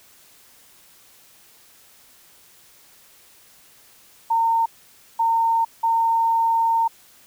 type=tone bursts at uneven times; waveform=sine; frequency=913 Hz; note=A#5; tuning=36 cents flat; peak=-16 dBFS; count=3; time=4.3-4.66 / 5.19-5.65 / 5.83-6.88 s; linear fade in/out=10 ms; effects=white hiss -52 dBFS RMS until 7.26 s